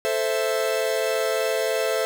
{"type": "chord", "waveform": "45% pulse", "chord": "A minor", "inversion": "none", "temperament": "equal", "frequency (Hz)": [440, 523.3, 659.3], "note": ["A4", "C5", "E5"], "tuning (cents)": [0, 0, 0], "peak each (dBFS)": -26, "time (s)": [0.05, 2.05], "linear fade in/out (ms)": 0, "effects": []}